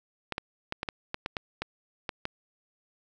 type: clicks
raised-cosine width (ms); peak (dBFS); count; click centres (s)
0.3; -15; 11; 0.323 / 0.381 / 0.724 / 0.831 / 0.888 / 1.144 / 1.261 / 1.368 / 1.62 / 2.092 / 2.254
effects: none